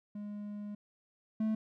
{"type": "tone pair in turn", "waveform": "triangle", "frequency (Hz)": [206.9, 218.1], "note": ["G#3", "A3"], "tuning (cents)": [-6, -15], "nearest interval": "minor second", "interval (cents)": 91, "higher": "second", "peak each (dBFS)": [-37, -27], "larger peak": "second", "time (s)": [[0.15, 0.75], [1.4, 1.55]], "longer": "first", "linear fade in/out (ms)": 5, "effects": []}